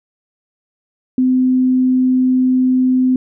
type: tone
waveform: sine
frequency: 256 Hz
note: C4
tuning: 38 cents flat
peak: -10 dBFS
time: 1.18-3.16 s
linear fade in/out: 2 ms
effects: none